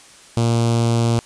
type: tone with notch filter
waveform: sawtooth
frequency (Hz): 116.54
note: A#2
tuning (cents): 0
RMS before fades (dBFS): -17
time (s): 0.37-1.19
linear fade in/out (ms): 0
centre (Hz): 1800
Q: 0.99
effects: white hiss -45 dBFS RMS until 1.25 s + resampled to 22050 Hz